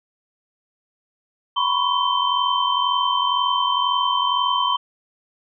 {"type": "tone cluster", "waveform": "sine", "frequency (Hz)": [977, 1019, 1110, 3106], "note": ["B5", "C6", "C#6", "G7"], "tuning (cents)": [-19, -46, 2, -17], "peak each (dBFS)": -23, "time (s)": [1.56, 4.77], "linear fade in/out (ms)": 10, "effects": []}